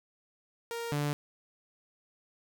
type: tone pair in turn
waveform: sawtooth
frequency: 466.2 / 146.25 Hz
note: A#4 / D3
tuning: 0 / -7 cents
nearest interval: octave + minor sixth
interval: 2007 cents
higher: first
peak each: -31 / -25 dBFS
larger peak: second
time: 0.71-0.92 / 0.92-1.13 s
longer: neither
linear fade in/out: 0 ms
effects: none